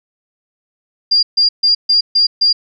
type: tone bursts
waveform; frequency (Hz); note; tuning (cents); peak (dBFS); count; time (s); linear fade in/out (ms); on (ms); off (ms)
sine; 4797; D8; +36; -8; 6; 1.11-2.53; 10; 120; 140
effects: none